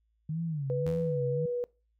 sine tone with vibrato, 150 Hz, D3, 37 cents sharp, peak -30 dBFS, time 0.29-1.46 s, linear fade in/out 5 ms, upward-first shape sine, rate 1.8 Hz, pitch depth 190 cents each way
sine tone with pitch glide, 493.9 to 486.8 Hz, B4 to B4, 0 to -25 cents, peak -29 dBFS, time 0.7-1.64 s, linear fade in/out 0 ms, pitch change -25 cents, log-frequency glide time 1.15-1.23 s
sawtooth tone with exponential decay, 84 Hz, E2, 33 cents sharp, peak -33 dBFS, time 0.86-1.3 s, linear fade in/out 0 ms, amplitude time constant 95 ms
effects noise-tail reverb RT60 0.3 s tail -23 dB re dry + added 55 Hz sine -70 dBFS peak until 1.99 s

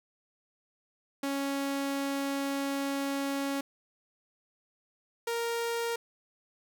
sawtooth tone pair in turn, 277.2 / 466.2 Hz, C#4 / A#4, 0 / 0 cents, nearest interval major sixth, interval 900 cents, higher second, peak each -26 dBFS, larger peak neither, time 1.23-3.61 / 5.27-5.96 s, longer first, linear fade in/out 5 ms, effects none

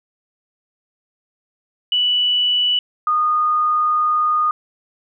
sine tone pair in turn, 2960 / 1228.8 Hz, F#7 / D#6, 0 / -22 cents, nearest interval octave + minor third, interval 1522 cents, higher first, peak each -14 dBFS, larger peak neither, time 1.92-2.79 / 3.07-4.51 s, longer second, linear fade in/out 2 ms, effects none

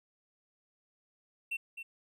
triangle tone with echo, 2700 Hz, E7, 41 cents sharp, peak -31 dBFS, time 1.51-1.57 s, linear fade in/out 10 ms, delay 260 ms, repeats 1, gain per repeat -8 dB, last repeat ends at 1.83 s, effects none

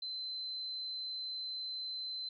sine tone, 4066 Hz, B7, 50 cents sharp, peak -38 dBFS, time 0.02-2.29 s, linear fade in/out 5 ms, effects none

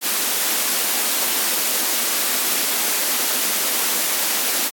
white high-pass noise, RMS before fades -20 dBFS, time 0.01-4.71 s, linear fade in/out 50 ms, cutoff 200 Hz, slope 48 dB/octave, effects AAC 64 kbps

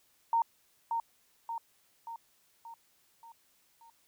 sine tone with echo, 921 Hz, A#5, 21 cents flat, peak -24 dBFS, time 0.33-0.42 s, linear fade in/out 2 ms, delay 580 ms, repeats 6, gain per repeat -5 dB, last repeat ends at 3.9 s, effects white hiss -69 dBFS RMS until 4.07 s

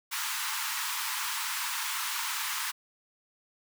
pink high-pass noise, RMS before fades -33 dBFS, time 0.11-2.72 s, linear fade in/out 20 ms, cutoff 880 Hz, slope 96 dB/octave, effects none

